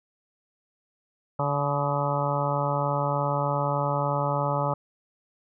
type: harmonic tone with a mistuned harmonic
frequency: 143.3 Hz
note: D3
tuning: 42 cents flat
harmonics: 1 / 2 / 3 / 4 / 5 / 6 / 7 / 8 / 9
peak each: -28 / -37 / -37 / -29 / -36 / -30 / -33 / -35 / -33 dBFS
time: 1.39-4.74 s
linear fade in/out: 5 ms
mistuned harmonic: 9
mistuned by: -44 cents
effects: none